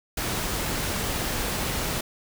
pink noise, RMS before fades -28 dBFS, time 0.17-2.01 s, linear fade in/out 5 ms, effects none

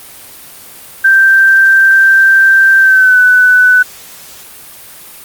sine tone with pitch glide, 1568 to 1497.2 Hz, G6 to F#6, 0 to +20 cents, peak -3 dBFS, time 1.04-3.83 s, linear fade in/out 10 ms, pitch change -80 cents, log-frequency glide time 2.79-3.19 s, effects white hiss -33 dBFS RMS until 5.24 s + Opus 32 kbps

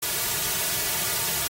white noise with comb filter, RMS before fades -26 dBFS, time 0.02-1.48 s, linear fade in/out 10 ms, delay 3.8 ms, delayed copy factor -1, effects AAC 48 kbps

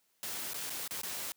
white noise with dropouts, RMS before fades -39 dBFS, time 0.23-1.32 s, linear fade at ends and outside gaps 0 ms, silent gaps 0.534-0.543 / 0.697-0.703 / 0.877-0.909 / 1.015-1.033 s, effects white hiss -74 dBFS RMS until 1.36 s + high-pass 100 Hz 12 dB/octave

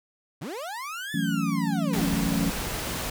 30% pulse linear two-way sweep, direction up then down, 112.3 to 1760 to 217.6 Hz, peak -30 dBFS, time 0.41-2.09 s, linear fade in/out 10 ms, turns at 1.13 s
sine chord, F# minor seventh, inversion third, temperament equal with one note detuned, 164.81 / 185 / 218.9 / 277.2 Hz, E3 / F#3 / A3 / C#4, 0 / 0 / -9 / 0 cents, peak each -29 dBFS, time 1.14-2.5 s, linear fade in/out 5 ms
pink noise, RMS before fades -31 dBFS, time 1.93-3.1 s, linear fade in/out 5 ms
effects none

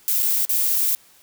violet noise with dropouts, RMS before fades -20 dBFS, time 0.08-0.95 s, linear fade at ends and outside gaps 0 ms, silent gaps 0.223-0.228 / 0.451-0.494 s, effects white hiss -53 dBFS RMS until 1.22 s

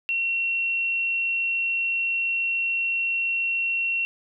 sine tone, 2727 Hz, F7, 42 cents flat, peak -22 dBFS, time 0.09-4.05 s, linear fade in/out 0 ms, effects none

